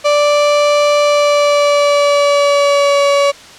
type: tone with pitch glide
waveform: 35% pulse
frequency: 586 to 565.7 Hz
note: D5 to C#5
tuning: -4 to +35 cents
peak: -7 dBFS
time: 0.04-3.32 s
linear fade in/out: 20 ms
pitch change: -61 cents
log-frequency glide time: 1.02-3.03 s
effects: white hiss -36 dBFS RMS until 3.58 s + low-pass 6000 Hz 12 dB/octave